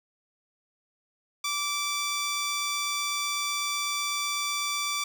10% pulse tone, 1164 Hz, D6, 16 cents flat, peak -19 dBFS, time 1.44-5.04 s, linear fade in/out 5 ms, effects none

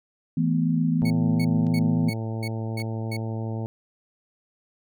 sine chord, E suspended fourth, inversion none, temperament equal with one note detuned, 163.77 / 220 / 246.9 Hz, E3 / A3 / B3, -11 / 0 / 0 cents, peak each -22 / -28 / -24 dBFS, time 0.37-2.1 s, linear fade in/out 5 ms
harmonic tone, 111.8 Hz, A2, 28 cents sharp, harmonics 1 / 2 / 3 / 4 / 5 / 6 / 7 / 8, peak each -28 / -34 / -38 / -40 / -42 / -44 / -45 / -46 dBFS, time 1.02-3.66 s, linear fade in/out 0 ms
30% pulse tone bursts, 2214 Hz, C#7, 3 cents flat, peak -30 dBFS, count 7, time 1.05-3.168 s, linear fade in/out 5 ms, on 54 ms, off 290 ms
clicks, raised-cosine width 0.2 ms, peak -31 dBFS, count 2, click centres 1.668 / 2.801 s
effects none

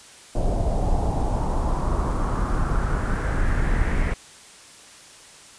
brown noise with low-pass filter sweep, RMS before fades -22 dBFS, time 0.35-4.14 s, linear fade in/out 5 ms, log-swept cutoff 640 to 2100 Hz, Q 3.2, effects white hiss -46 dBFS RMS until 5.58 s + resampled to 22050 Hz

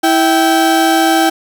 35% pulse tone pair together, 326.8 / 780 Hz, E4 / G5, -15 / -9 cents, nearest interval octave + minor third, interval 1506 cents, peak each -10 dBFS, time 0.03-1.3 s, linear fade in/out 10 ms, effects none

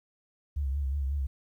sine tone with vibrato, 69.3 Hz, C#2, in tune, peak -27 dBFS, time 0.56-1.27 s, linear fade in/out 10 ms, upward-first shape triangle, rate 5.5 Hz, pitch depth 98 cents each way, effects 11-bit

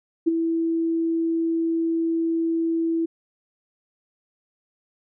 sine tone with ADSR envelope, 329.6 Hz, E4, in tune, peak -13 dBFS, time 0.26-3.06 s, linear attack 19 ms, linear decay 16 ms, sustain -7 dB, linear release 11 ms, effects none

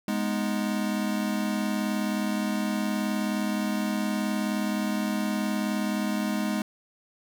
square chord, G# minor, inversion none, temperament equal, 207.7 / 246.9 / 311.1 Hz, G#3 / B3 / D#4, 0 / 0 / 0 cents, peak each -28 / -33 / -34 dBFS, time 0.08-6.62 s, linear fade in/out 2 ms, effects none

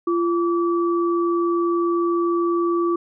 sine tone pair together, 343.4 / 1153 Hz, F4 / D6, -29 / -32 cents, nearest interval octave + major sixth, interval 2097 cents, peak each -18 / -25 dBFS, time 0.07-2.96 s, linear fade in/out 5 ms, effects none

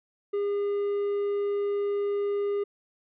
triangle tone, 405.9 Hz, G#4, 40 cents flat, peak -23 dBFS, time 0.33-2.64 s, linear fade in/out 10 ms, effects resampled to 8000 Hz

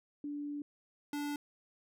sine / square tone pair in turn, 290.9 / 290.9 Hz, D4 / D4, -16 / -16 cents, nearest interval unison, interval 0 cents, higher neither, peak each -37 / -36 dBFS, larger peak second, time 0.24-0.62 / 1.13-1.36 s, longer first, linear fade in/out 2 ms, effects none

